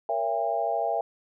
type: chord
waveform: sine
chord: A# diminished seventh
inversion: none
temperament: just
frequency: 466.2 / 559.4 / 671.3 / 805.5 Hz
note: A#4 / C#5 / E5 / G5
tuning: 0 / +16 / +31 / +47 cents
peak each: -33 / -33 / -27 / -29 dBFS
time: 0.09-1.01 s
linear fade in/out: 2 ms
effects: none